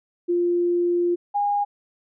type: tone pair in turn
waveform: sine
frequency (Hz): 349.2 / 816.7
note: F4 / G#5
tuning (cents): 0 / -29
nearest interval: octave + minor third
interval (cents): 1471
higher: second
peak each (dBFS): -18 / -19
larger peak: first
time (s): 0.28-1.16 / 1.34-1.65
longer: first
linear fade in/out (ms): 20
effects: none